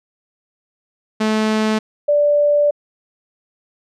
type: tone pair in turn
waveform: sawtooth / sine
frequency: 216.9 / 585.3 Hz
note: A3 / D5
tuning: -25 / -6 cents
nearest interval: octave + perfect fourth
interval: 1719 cents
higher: second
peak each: -11 dBFS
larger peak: neither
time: 1.2-1.79 / 2.08-2.71 s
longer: second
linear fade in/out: 10 ms
effects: low-pass 6000 Hz 12 dB/octave